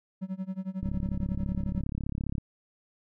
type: tone with tremolo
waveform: triangle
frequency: 188.9 Hz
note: F#3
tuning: 36 cents sharp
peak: -27 dBFS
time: 0.21-1.83 s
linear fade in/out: 20 ms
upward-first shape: sine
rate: 11 Hz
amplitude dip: 95%
type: click train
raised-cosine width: 5 ms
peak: -20 dBFS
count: 55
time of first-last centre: 0.83-2.382 s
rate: 34.8 Hz
effects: none